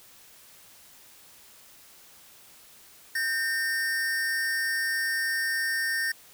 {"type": "tone pair together", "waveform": "square", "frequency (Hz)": [1568, 1824.8], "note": ["G6", "A#6"], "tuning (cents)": [0, -37], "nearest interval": "minor third", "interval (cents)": 263, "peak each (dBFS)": [-34, -27], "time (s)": [3.15, 6.12], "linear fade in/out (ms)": 5, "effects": ["white hiss -53 dBFS RMS until 6.33 s"]}